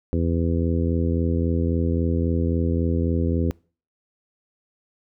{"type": "harmonic tone", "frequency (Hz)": 83.7, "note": "E2", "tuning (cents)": 27, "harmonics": [1, 2, 3, 4, 5, 6], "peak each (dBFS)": [-22, -27, -26, -29, -31, -32], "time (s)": [0.13, 3.51], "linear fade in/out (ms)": 0, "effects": ["noise-tail reverb RT60 0.4 s tail -25 dB re dry"]}